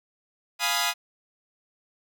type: chord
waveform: 10% pulse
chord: F half-diminished seventh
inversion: none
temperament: equal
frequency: 698.5 / 830.6 / 987.8 / 1244.5 Hz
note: F5 / Ab5 / Cb6 / Eb6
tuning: 0 / 0 / 0 / 0 cents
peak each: -20 / -21 / -20 / -21 dBFS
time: 0.59-0.94 s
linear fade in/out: 50 ms
effects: none